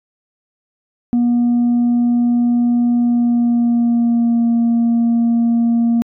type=tone with pitch glide; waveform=sine; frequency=240 to 233.4 Hz; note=B3 to A#3; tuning=-49 to +2 cents; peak=-9 dBFS; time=1.13-6.02 s; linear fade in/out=0 ms; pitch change=-49 cents; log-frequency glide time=2.96-4.47 s; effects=tanh soft clip ceiling -10 dBFS